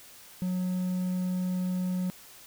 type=tone; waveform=triangle; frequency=182.6 Hz; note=F#3; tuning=23 cents flat; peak=-25 dBFS; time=0.42-2.1 s; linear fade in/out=0 ms; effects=white hiss -51 dBFS RMS until 2.46 s